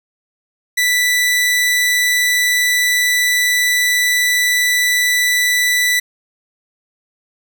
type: tone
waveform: sawtooth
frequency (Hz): 1975.5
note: B6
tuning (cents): 0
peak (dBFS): -9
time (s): 0.77-6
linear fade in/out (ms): 10
effects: none